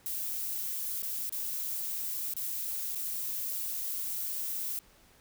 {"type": "noise with dropouts", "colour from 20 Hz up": "violet", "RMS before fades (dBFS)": -35, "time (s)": [0.06, 4.79], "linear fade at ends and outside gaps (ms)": 0, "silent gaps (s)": [[1.021, 1.032], [1.294, 1.324], [2.337, 2.366], [2.949, 2.956]], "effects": ["pink hiss -61 dBFS RMS until 5.2 s"]}